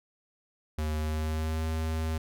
square tone with pitch glide, 77 to 79.76 Hz, D#2 to D#2, -17 to +43 cents, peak -29 dBFS, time 0.78-2.18 s, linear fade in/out 5 ms, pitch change +60 cents, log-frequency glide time 0.97-1.65 s, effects none

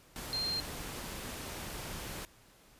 sine tone in noise, 4186 Hz, C8, in tune, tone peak -32 dBFS, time 0.33-0.6 s, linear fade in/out 0 ms, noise pink, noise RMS -42 dBFS, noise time 0.16-2.25 s, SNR +7 dB, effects pink hiss -61 dBFS RMS until 2.79 s + resampled to 32000 Hz

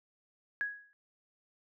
sine tone with exponential decay, 1664 Hz, G#6, 3 cents sharp, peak -28 dBFS, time 0.61-0.93 s, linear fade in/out 0 ms, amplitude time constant 69 ms, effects none

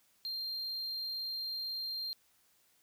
triangle tone, 4186 Hz, C8, in tune, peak -35 dBFS, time 0.25-2.13 s, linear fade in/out 0 ms, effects white hiss -70 dBFS RMS until 2.82 s

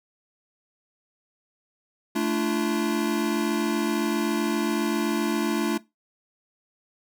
square chord, D minor, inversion second, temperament equal with one note detuned, 220 / 293.7 / 341.3 Hz, A3 / D4 / F4, 0 / 0 / -40 cents, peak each -28 dBFS, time 2.15-5.78 s, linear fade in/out 10 ms, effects noise-tail reverb RT60 0.2 s tail -19 dB re dry

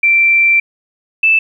sine tone pair in turn, 2349 / 2637 Hz, D7 / E7, 0 / 0 cents, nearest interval major second, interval 200 cents, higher second, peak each -7 dBFS, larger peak neither, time 0.03-0.6 / 1.23-1.39 s, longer first, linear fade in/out 5 ms, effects 8-bit

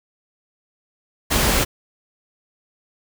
pink noise, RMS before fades -18 dBFS, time 1.3-1.65 s, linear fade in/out 20 ms, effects none

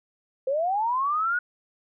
sine linear sweep, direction up, 509 to 1472 Hz, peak -22 dBFS, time 0.47-1.39 s, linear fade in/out 5 ms, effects none

